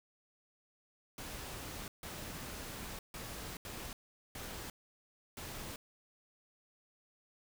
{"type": "noise bursts at uneven times", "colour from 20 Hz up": "pink", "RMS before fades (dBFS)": -45, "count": 6, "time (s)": [[1.18, 1.88], [2.03, 2.99], [3.14, 3.57], [3.65, 3.93], [4.35, 4.7], [5.37, 5.76]], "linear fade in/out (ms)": 2, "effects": []}